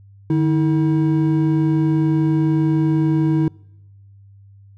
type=tone pair together; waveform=triangle; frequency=151 / 320 Hz; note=D3 / D#4; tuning=+48 / +49 cents; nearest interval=octave + minor second; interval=1301 cents; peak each=-15 dBFS; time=0.3-3.48 s; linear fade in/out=2 ms; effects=noise-tail reverb RT60 0.9 s tail -25 dB re dry + added 99 Hz sine -43 dBFS peak until 4.77 s